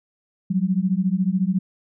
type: beating tone pair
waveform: sine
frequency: 180.2 / 194.2 Hz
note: F#3 / G3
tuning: -45 / -16 cents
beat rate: 14 Hz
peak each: -21 dBFS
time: 0.5-1.59 s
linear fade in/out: 10 ms
effects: none